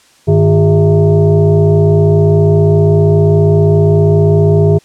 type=tone with frequency modulation; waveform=sine; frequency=154.5 Hz; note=D#3; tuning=12 cents flat; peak=-5 dBFS; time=0.27-4.79 s; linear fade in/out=20 ms; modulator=254 Hz; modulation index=1.3; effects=white hiss -47 dBFS RMS until 4.84 s + low-pass 8000 Hz 12 dB/octave